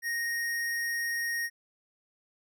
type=tone; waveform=square; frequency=1864.7 Hz; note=A#6; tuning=in tune; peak=-30 dBFS; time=0.02-1.5 s; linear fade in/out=50 ms; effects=none